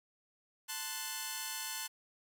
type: chord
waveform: 5% pulse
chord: F# diminished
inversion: first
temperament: equal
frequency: 880 / 1046.5 / 1480 Hz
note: A5 / C6 / F#6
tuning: 0 / 0 / 0 cents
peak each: -30 / -32 / -31 dBFS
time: 0.68-1.88 s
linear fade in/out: 20 ms
effects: none